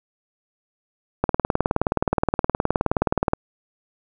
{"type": "click train", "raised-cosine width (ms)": 1, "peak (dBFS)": -4, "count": 41, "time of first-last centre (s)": [1.24, 3.334], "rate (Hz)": 19.1, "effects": []}